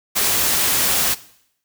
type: noise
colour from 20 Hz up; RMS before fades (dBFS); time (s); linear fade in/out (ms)
white; -18; 0.15-1.15; 20
effects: noise-tail reverb RT60 0.7 s tail -18 dB re dry